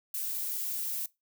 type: noise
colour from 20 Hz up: violet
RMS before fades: -34 dBFS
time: 0.14-1.06 s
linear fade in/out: 2 ms
effects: noise-tail reverb RT60 0.2 s tail -21 dB re dry

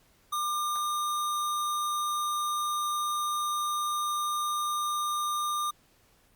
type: tone with sample-and-hold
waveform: sine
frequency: 1196 Hz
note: D6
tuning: 31 cents sharp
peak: -27 dBFS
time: 0.32-5.71 s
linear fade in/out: 10 ms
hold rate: 4900 Hz
effects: pink hiss -64 dBFS RMS until 6.35 s + Opus 48 kbps

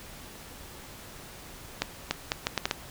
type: accelerating click train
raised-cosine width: 0.2 ms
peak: -8 dBFS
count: 7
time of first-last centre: 1.82-2.711 s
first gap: 290 ms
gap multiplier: 0.72
effects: pink hiss -46 dBFS RMS until 2.9 s

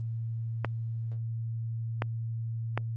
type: clicks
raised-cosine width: 0.5 ms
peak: -14 dBFS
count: 3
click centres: 0.647 / 2.021 / 2.776 s
effects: added 114 Hz sine -31 dBFS peak until 2.96 s + Opus 24 kbps

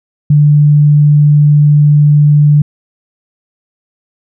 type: tone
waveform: sine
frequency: 147.7 Hz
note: D3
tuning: 10 cents sharp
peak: -3 dBFS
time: 0.3-2.62 s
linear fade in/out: 5 ms
effects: none

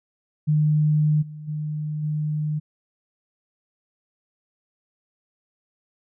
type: tone with level steps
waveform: sine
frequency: 151.8 Hz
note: D#3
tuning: 42 cents flat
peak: -16 / -34 / -25 / -22 dBFS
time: 0.47-2.6 s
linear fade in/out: 20 ms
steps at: 1.21 / 1.47 / 2.02 s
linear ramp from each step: 20 ms
effects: none

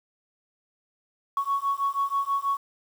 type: beating tone pair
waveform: sine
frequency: 1108.7 / 1114.9 Hz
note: C#6 / C#6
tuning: 0 / +10 cents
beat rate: 6.2 Hz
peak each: -26 dBFS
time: 1.37-2.57 s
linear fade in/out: 2 ms
effects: tanh soft clip ceiling -17 dBFS + 8-bit

